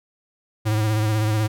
square tone with vibrato, 108 Hz, A2, 32 cents flat, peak -19 dBFS, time 0.65-1.48 s, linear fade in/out 20 ms, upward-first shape sine, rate 16 Hz, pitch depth 38 cents each way, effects none

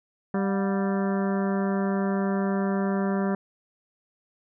harmonic tone with a mistuned harmonic, 196 Hz, G3, in tune, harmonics 1 / 2 / 3 / 4 / 5 / 6 / 7 / 8 / 9, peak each -24 / -30 / -34 / -36 / -38 / -40 / -41 / -42 / -43 dBFS, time 0.34-3.35 s, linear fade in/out 2 ms, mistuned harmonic 4, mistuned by -130 cents, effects none

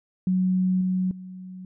sine tone with level steps, 185 Hz, F#3, in tune, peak -19 / -21 / -36 dBFS, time 0.27-1.65 s, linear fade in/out 2 ms, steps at 0.81 / 1.11 s, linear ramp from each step 2 ms, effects none

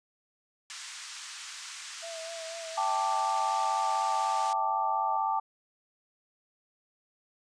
white band-pass noise, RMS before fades -43 dBFS, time 0.7-4.53 s, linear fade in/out 0 ms, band 1100 to 7700 Hz, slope 24 dB/octave
sine tone with vibrato, 659.3 Hz, E5, in tune, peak -39 dBFS, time 2.02-5.18 s, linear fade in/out 20 ms, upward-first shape sine, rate 4.1 Hz, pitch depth 31 cents each way
sine chord, G suspended second, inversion none, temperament equal, 784 / 880 / 1174.7 Hz, G5 / A5 / D6, 0 / 0 / 0 cents, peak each -31 / -29 / -32 dBFS, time 2.77-5.4 s, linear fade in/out 10 ms
effects resampled to 22050 Hz

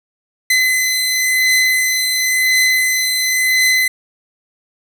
sawtooth beating tone pair, 2031 / 2031.95 Hz, B6 / B6, +48 / +49 cents, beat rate 0.95 Hz, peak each -10 / -17 dBFS, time 0.5-3.88 s, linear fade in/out 5 ms, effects none

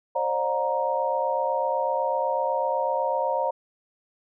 sine tone cluster, 534 / 602 / 716 / 936 Hz, C5 / D5 / F5 / A#5, +35 / +43 / +43 / +7 cents, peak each -27 / -29 / -31 / -26 dBFS, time 0.15-3.51 s, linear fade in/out 10 ms, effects none

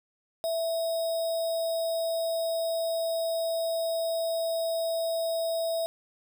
sine tone with sample-and-hold, 659.3 Hz, E5, in tune, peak -26 dBFS, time 0.44-5.86 s, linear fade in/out 0 ms, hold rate 4410 Hz, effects none

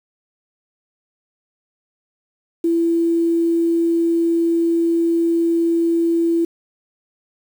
sine tone with quantisation, 335.1 Hz, E4, 29 cents sharp, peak -14 dBFS, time 2.64-6.45 s, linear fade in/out 5 ms, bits 7, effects none

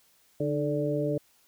harmonic tone with a mistuned harmonic, 145.8 Hz, D3, 12 cents flat, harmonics 1 / 2 / 3 / 4, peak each -31 / -31 / -31 / -31 dBFS, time 0.4-1.18 s, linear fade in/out 5 ms, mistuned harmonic 2, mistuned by +63 cents, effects white hiss -64 dBFS RMS until 1.47 s

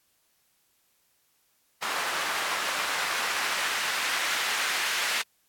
white noise with band-pass filter sweep, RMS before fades -29 dBFS, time 1.82-5.22 s, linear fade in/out 5 ms, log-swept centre 1200 to 2000 Hz, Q 1.1, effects white hiss -69 dBFS RMS until 5.48 s + AAC 64 kbps

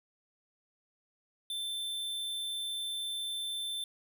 square tone, 3546 Hz, A7, 13 cents sharp, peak -35 dBFS, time 1.5-3.84 s, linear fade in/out 2 ms, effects none

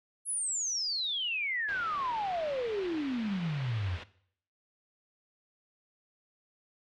sine exponential sweep, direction down, 10910 to 82.3 Hz, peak -30 dBFS, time 0.25-3.99 s, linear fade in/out 50 ms
white low-pass noise, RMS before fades -46 dBFS, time 1.68-4.04 s, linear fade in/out 10 ms, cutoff 3300 Hz, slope 24 dB/octave
effects noise-tail reverb RT60 0.6 s tail -17 dB re dry

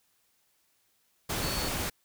sine tone in noise, 4435 Hz, C#8, in tune, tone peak -37 dBFS, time 1.42-1.69 s, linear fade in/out 10 ms, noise pink, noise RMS -32 dBFS, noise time 1.29-1.9 s, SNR -8 dB, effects white hiss -71 dBFS RMS until 2.04 s

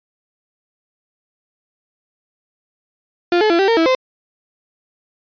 35% pulse tone with pitch steps, 349.4 / 429.3 / 338.9 / 389.4 / 458.6 / 327 / 517 Hz, F4 / A4 / E4 / G4 / A#4 / E4 / C5, +1 / -43 / +48 / -12 / -28 / -14 / -21 cents, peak -10 dBFS, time 3.32-3.95 s, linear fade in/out 2 ms, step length 90 ms, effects resampled to 11025 Hz

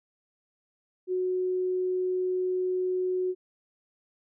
sine tone, 367.7 Hz, F#4, 11 cents flat, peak -25 dBFS, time 1.07-3.35 s, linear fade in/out 50 ms, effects none

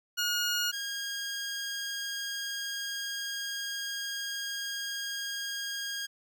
15% pulse tone pair in turn, 1437 / 1625.3 Hz, F6 / G#6, +49 / -38 cents, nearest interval major second, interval 213 cents, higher second, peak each -21 / -27 dBFS, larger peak first, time 0.17-0.72 / 0.72-6.07 s, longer second, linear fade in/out 20 ms, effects none

